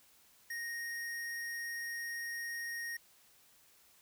square tone, 1864.7 Hz, A#6, in tune, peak -39 dBFS, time 0.5-2.97 s, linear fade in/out 5 ms, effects white hiss -65 dBFS RMS until 4.01 s

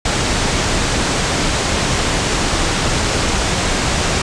pink low-pass noise, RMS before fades -17 dBFS, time 0.05-4.22 s, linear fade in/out 5 ms, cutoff 8600 Hz, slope 48 dB/octave, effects none

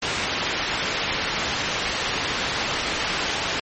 white low-pass noise, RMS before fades -26 dBFS, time 0.02-3.6 s, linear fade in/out 5 ms, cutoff 3500 Hz, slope 12 dB/octave, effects MP3 32 kbps

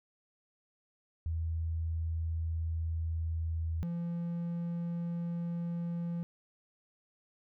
sine / triangle tone pair in turn, 81.6 / 170.87 Hz, E2 / F3, -17 / -38 cents, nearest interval octave + minor second, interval 1279 cents, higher second, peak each -31 / -31 dBFS, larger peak neither, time 1.26-3.83 / 3.83-6.23 s, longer first, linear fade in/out 0 ms, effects none

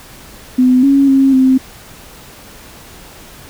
sine tone with pitch steps, 253.5 / 276.5 / 269.7 / 261.1 Hz, B3 / C#4 / C#4 / C4, +45 / -4 / -47 / -3 cents, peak -6 dBFS, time 0.58-1.58 s, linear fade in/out 10 ms, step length 250 ms, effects pink hiss -37 dBFS RMS until 3.49 s

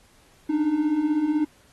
triangle beating tone pair, 290 / 306 Hz, D4 / D#4, -22 / -29 cents, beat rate 16 Hz, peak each -25 / -19 dBFS, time 0.49-1.45 s, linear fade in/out 10 ms, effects pink hiss -58 dBFS RMS until 1.72 s + AAC 32 kbps

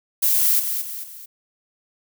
violet noise with echo, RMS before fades -18 dBFS, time 0.22-0.6 s, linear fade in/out 10 ms, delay 220 ms, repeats 3, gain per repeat -7 dB, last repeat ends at 1.26 s, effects none

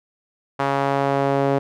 sawtooth tone with band-pass filter sweep, 138.59 Hz, C#3, in tune, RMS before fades -20 dBFS, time 0.59-1.59 s, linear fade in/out 10 ms, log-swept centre 960 to 520 Hz, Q 1.3, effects none

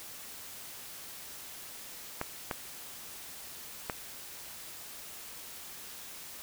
clicks, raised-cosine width 0.5 ms, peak -17 dBFS, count 3, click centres 2.214 / 2.512 / 3.898 s, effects white hiss -46 dBFS RMS until 6.42 s

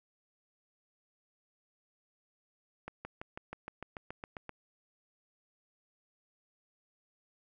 accelerating click train, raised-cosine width 0.5 ms, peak -26 dBFS, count 12, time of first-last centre 2.88-4.493 s, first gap 170 ms, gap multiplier 0.97, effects none

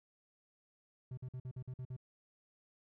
triangle tone bursts, 127.4 Hz, C3, 46 cents flat, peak -39 dBFS, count 8, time 1.11-1.965 s, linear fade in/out 5 ms, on 64 ms, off 49 ms, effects none

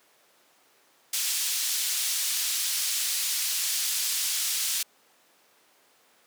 pink band-pass noise, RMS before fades -28 dBFS, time 1.13-4.83 s, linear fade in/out 5 ms, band 4100 to 15000 Hz, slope 12 dB/octave, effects pink hiss -61 dBFS RMS until 6.26 s + high-pass 400 Hz 12 dB/octave

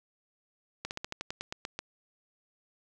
slowing click train, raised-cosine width 0.2 ms, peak -18 dBFS, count 11, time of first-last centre 0.85-1.79 s, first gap 59 ms, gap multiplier 1.1, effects none

